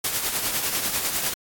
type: noise with tremolo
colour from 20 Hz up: white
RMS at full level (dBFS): -23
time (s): 0.04-1.34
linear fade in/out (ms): 5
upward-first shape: triangle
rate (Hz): 10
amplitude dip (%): 55
effects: AAC 64 kbps